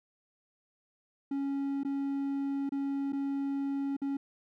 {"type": "tone with dropouts", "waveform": "triangle", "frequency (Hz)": 277.2, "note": "C#4", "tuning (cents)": 0, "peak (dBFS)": -28, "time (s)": [1.31, 4.17], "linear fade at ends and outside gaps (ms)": 5, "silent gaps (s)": [[1.834, 1.848], [2.693, 2.72], [3.123, 3.13], [3.967, 4.017]], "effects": []}